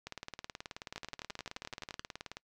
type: two click trains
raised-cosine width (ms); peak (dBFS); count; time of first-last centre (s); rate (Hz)
0.2; -23 / -24; 13 / 44; 0.96-1.994 / 0.07-2.369; 11.6 / 18.7
effects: noise-tail reverb RT60 0.1 s tail -26 dB re dry